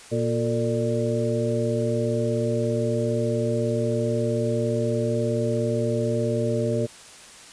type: harmonic tone with a mistuned harmonic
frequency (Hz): 118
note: A#2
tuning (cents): +22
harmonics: 1 / 2 / 3 / 4 / 5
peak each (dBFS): -26 / -28 / -30 / -27 / -28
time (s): 0.11-6.87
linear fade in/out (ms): 20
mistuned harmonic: 4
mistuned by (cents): -79
effects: white hiss -45 dBFS RMS until 7.52 s + resampled to 22050 Hz